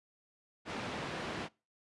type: band-pass noise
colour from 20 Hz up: pink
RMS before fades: -40 dBFS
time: 0.65-1.49 s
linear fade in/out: 50 ms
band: 150 to 3200 Hz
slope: 12 dB/octave
effects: noise-tail reverb RT60 0.3 s tail -24 dB re dry + resampled to 24000 Hz